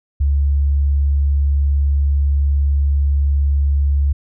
sine tone, 70.6 Hz, C#2, 32 cents sharp, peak -12 dBFS, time 0.2-4.13 s, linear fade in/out 10 ms, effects none

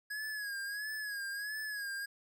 square tone with vibrato, 1667 Hz, G#6, 6 cents sharp, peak -38 dBFS, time 0.1-2.06 s, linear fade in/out 10 ms, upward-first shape sine, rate 1.5 Hz, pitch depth 72 cents each way, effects none

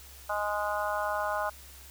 harmonic tone, 207.7 Hz, G#3, in tune, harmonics 3 / 4 / 5 / 6 / 7, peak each -33 / -34 / -35 / -36 / -36 dBFS, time 0.29-1.5 s, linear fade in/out 10 ms, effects added 67 Hz sine -51 dBFS peak until 1.9 s + white hiss -51 dBFS RMS until 1.9 s

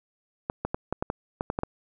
clicks, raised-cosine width 1 ms, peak -13 dBFS, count 10, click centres 0.499 / 0.65 / 0.745 / 0.926 / 1.025 / 1.101 / 1.409 / 1.501 / 1.589 / 1.634 s, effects none

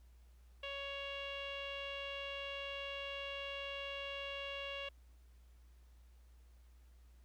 sawtooth tone with low-pass filter, 557 Hz, C#5, 8 cents sharp, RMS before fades -44 dBFS, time 0.63-4.89 s, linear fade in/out 5 ms, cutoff 3000 Hz, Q 9.4, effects added 60 Hz sine -59 dBFS peak until 7.24 s + pink hiss -75 dBFS RMS until 7.24 s

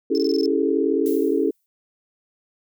sine chord, A dominant seventh, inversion first, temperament equal with one note detuned, 277.2 / 329.6 / 400.9 / 440 Hz, C#4 / E4 / G4 / A4, 0 / 0 / +39 / 0 cents, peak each -23 dBFS, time 0.1-1.51 s, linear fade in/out 10 ms
triangle tone bursts, 5274 Hz, E8, in tune, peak -28 dBFS, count 7, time 0.15-0.458 s, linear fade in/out 0 ms, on 26 ms, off 21 ms
violet noise with exponential decay, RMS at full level -34 dBFS, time 1.06-1.66 s, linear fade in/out 0 ms, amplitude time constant 130 ms
effects none

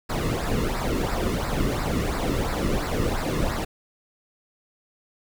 brown noise with flanger, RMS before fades -25 dBFS, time 0.09-3.65 s, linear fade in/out 10 ms, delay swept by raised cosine 0.31 to 1.31 ms, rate 2.9 Hz, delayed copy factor -0.7, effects none

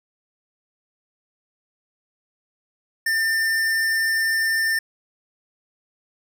sine tone with hard clipping, 1796 Hz, A6, 35 cents sharp, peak -20 dBFS, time 3.06-4.79 s, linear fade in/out 5 ms, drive 18 dB, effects none

